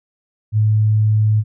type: tone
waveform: sine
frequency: 107.5 Hz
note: A2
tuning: 40 cents flat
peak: -11 dBFS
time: 0.52-1.44 s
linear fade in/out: 50 ms
effects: none